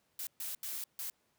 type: noise bursts at uneven times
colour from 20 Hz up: blue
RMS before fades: -40 dBFS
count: 4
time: 0.19-0.27 / 0.4-0.55 / 0.63-0.84 / 0.99-1.1 s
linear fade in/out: 2 ms
effects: pink hiss -75 dBFS RMS until 1.38 s + high-pass 100 Hz 12 dB/octave